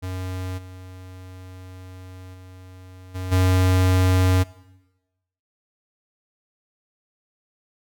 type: tone with level steps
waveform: square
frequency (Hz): 92.5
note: F#2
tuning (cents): 0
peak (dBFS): -28 / -39 / -42 / -28 / -16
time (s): 0.02-4.44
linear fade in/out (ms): 20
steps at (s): 0.57 / 2.33 / 3.14 / 3.31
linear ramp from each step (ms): 20
effects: noise-tail reverb RT60 1.0 s tail -20 dB re dry